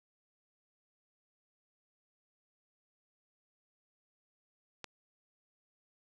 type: click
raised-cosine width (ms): 0.2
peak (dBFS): -24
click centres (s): 4.843
effects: 10-bit